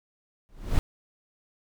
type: noise with exponential growth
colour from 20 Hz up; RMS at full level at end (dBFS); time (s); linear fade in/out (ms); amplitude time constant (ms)
brown; -17; 0.49-0.79; 0; 64
effects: none